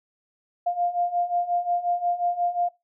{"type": "beating tone pair", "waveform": "sine", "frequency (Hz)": [698.5, 704.1], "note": ["F5", "F5"], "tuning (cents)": [0, 14], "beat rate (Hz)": 5.6, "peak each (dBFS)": [-27, -24], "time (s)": [0.66, 2.69], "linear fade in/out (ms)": 10, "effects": ["noise-tail reverb RT60 0.2 s tail -19 dB re dry"]}